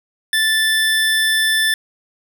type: tone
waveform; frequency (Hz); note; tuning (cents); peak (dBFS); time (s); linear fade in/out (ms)
25% pulse; 1760; A6; 0; -10; 0.33-1.74; 2
effects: none